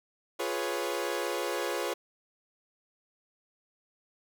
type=chord; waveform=sawtooth; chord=C# dominant seventh; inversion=first; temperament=equal; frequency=349.2 / 415.3 / 493.9 / 554.4 Hz; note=E#4 / G#4 / B4 / C#5; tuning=0 / 0 / 0 / 0 cents; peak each=-32 dBFS; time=0.39-1.94 s; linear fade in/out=10 ms; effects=none